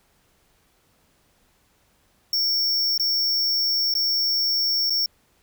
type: tone with dropouts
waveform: square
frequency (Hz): 5470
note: F8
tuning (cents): -37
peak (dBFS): -20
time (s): 2.33-5.06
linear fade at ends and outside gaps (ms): 2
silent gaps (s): 2.978-2.997 / 3.94-3.951 / 4.898-4.904
effects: pink hiss -63 dBFS RMS until 5.42 s